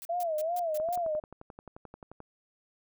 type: noise bursts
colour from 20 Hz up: blue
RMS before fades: -43 dBFS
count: 6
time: 0.02-0.956 s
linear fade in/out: 0 ms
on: 31 ms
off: 150 ms
type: tone with vibrato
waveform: sine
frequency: 659.3 Hz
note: E5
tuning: in tune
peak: -28 dBFS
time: 0.09-1.2 s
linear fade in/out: 10 ms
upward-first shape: sine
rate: 2.6 Hz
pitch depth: 140 cents each way
type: click train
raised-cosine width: 1 ms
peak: -31 dBFS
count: 17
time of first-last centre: 0.8-2.204 s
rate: 11.4 Hz
effects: none